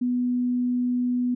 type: tone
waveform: sine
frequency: 246.9 Hz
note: B3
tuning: in tune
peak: -21 dBFS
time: 0.01-1.35 s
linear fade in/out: 10 ms
effects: none